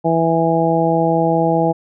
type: harmonic tone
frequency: 164.81 Hz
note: E3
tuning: in tune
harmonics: 1 / 2 / 3 / 4 / 5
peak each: -19 / -19 / -19 / -19 / -19 dBFS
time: 0.04-1.73 s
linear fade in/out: 20 ms
effects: none